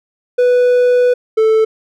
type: tone pair in turn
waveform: triangle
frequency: 493.9 / 440 Hz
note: B4 / A4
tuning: 0 / 0 cents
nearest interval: major second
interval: 200 cents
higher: first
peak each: -6 dBFS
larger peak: neither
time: 0.38-1.14 / 1.37-1.65 s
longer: first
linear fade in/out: 10 ms
effects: none